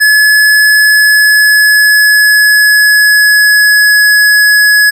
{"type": "tone with pitch glide", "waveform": "square", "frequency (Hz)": [1707, 1688.4], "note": ["G#6", "G#6"], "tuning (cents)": [47, 28], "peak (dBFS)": -4, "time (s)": [0, 4.91], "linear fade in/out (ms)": 20, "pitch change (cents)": -19, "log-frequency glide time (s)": [0.77, 4.05], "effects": []}